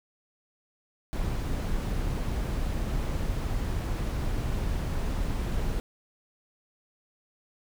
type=noise; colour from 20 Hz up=brown; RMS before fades=-29 dBFS; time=1.13-5.8 s; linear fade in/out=0 ms; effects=none